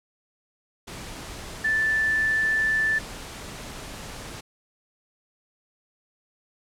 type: tone in noise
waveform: sine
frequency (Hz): 1760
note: A6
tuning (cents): 0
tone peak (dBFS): -20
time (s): 1.64-2.99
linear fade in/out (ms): 10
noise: pink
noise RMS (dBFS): -38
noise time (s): 0.87-4.41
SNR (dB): +15
effects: low-pass 10000 Hz 12 dB/octave